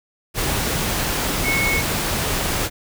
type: tone in noise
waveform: sine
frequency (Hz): 2198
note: C#7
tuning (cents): -15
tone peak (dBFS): -19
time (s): 1.43-1.83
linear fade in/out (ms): 50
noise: pink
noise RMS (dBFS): -22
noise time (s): 0.34-2.7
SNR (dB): 0
effects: none